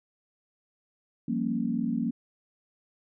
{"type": "chord", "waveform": "sine", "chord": "G half-diminished seventh", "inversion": "third", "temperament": "equal with one note detuned", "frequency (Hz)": [174.61, 196, 233.1, 275.9], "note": ["F3", "G3", "Bb3", "Db4"], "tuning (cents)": [0, 0, 0, -8], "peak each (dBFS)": [-34, -34, -28, -33], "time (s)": [1.28, 2.11], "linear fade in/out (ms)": 5, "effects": []}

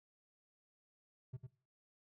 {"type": "tone with echo", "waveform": "triangle", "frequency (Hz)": 128.1, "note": "C3", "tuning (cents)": -36, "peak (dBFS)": -40, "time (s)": [1.33, 1.37], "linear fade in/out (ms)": 10, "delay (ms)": 100, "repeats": 1, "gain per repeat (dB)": -4, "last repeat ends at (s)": 1.47, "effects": ["noise-tail reverb RT60 0.4 s tail -19 dB re dry"]}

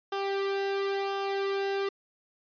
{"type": "tone with flanger", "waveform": "sawtooth", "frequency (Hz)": 394, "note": "G4", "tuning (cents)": 9, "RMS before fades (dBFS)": -30, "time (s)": [0.12, 1.89], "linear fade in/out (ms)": 5, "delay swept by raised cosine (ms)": [0.46, 1.66], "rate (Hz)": 0.96, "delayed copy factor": -0.65, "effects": ["resampled to 11025 Hz"]}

